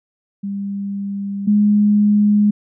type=tone pair in turn; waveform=sine; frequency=199.3 / 207.6 Hz; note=G3 / G#3; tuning=+29 / 0 cents; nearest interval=minor second; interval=71 cents; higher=second; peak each=-21 / -10 dBFS; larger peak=second; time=0.43-1.47 / 1.47-2.51 s; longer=neither; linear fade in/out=10 ms; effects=none